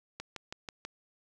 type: click train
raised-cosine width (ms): 0.2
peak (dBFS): -22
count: 5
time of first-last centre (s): 0.2-0.85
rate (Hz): 6.15
effects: none